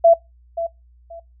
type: tone with echo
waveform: sine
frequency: 670 Hz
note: E5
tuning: 28 cents sharp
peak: -7 dBFS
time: 0.04-0.14 s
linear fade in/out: 10 ms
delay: 530 ms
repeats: 2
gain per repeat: -13 dB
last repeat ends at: 1.2 s
effects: noise-tail reverb RT60 0.2 s tail -22 dB re dry + added 60 Hz sine -48 dBFS peak until 1.4 s